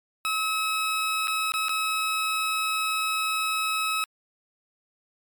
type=tone with dropouts; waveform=20% pulse; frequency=1287 Hz; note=E6; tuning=42 cents flat; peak=-19 dBFS; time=0.25-4.04 s; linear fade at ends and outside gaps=0 ms; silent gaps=1.273-1.28 / 1.52-1.539 / 1.684-1.693 s; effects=MP3 96 kbps